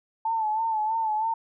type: tone with vibrato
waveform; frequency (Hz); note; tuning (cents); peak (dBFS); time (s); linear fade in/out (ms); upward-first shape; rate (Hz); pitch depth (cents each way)
sine; 880; A5; 0; -23; 0.25-1.34; 5; sine; 3.1; 58
effects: none